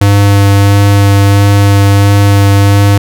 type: tone with vibrato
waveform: square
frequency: 100.3 Hz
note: G2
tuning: 40 cents sharp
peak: -4 dBFS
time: 0.01-2.98 s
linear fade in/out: 5 ms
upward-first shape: sine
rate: 1.5 Hz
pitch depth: 10 cents each way
effects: none